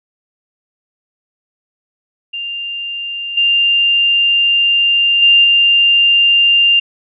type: tone with level steps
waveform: sine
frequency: 2794 Hz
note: F7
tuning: in tune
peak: -20 / -9 / -5 / -7 dBFS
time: 2.33-6.8 s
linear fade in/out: 10 ms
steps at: 3.37 / 5.22 / 5.44 s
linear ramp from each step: 5 ms
effects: none